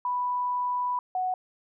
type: tone pair in turn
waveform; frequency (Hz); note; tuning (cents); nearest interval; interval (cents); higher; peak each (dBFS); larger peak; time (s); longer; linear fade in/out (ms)
sine; 987.8 / 740; B5 / F#5; 0 / 0; perfect fourth; 500; first; -25; neither; 0.05-0.99 / 1.15-1.34; first; 2
effects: none